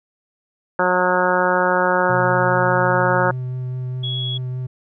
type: harmonic tone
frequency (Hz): 181.4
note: F#3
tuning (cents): -34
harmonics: 1 / 2 / 3 / 4 / 5 / 6 / 7 / 8 / 9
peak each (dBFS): -27 / -24 / -20 / -26 / -21 / -28 / -24 / -22 / -27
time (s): 0.79-3.31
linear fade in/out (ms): 2
type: tone with vibrato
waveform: triangle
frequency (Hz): 127.2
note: C3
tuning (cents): -48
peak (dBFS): -21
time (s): 2.09-4.67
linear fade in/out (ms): 10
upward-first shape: triangle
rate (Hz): 4.9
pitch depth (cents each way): 12
type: tone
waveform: sine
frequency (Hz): 3346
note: G#7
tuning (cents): +12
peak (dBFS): -24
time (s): 4.03-4.38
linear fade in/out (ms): 10
effects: none